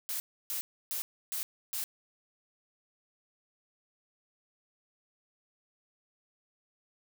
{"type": "noise bursts", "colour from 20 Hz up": "blue", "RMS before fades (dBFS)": -35, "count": 5, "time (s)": [0.09, 1.84], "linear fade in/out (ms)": 0, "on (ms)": 110, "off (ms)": 300, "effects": []}